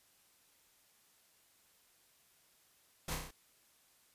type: noise with echo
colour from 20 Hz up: pink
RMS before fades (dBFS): -39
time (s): 3.08-3.15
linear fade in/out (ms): 5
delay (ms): 32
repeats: 5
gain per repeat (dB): -3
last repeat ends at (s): 3.31
effects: white hiss -69 dBFS RMS until 4.14 s + resampled to 32000 Hz